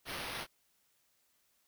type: noise with sample-and-hold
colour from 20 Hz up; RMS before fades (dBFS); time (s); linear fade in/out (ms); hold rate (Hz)
blue; -41; 0.05-0.47; 50; 7350
effects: white hiss -74 dBFS RMS until 1.67 s